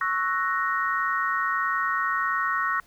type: chord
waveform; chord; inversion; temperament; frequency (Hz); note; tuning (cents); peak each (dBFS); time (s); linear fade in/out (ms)
sine; F# dominant seventh; second; equal; 1108.7 / 1318.5 / 1480 / 1864.7; C#6 / E6 / F#6 / A#6; 0 / 0 / 0 / 0; -27 / -29 / -30 / -28; 0.01-2.8; 2
effects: pink hiss -58 dBFS RMS until 2.86 s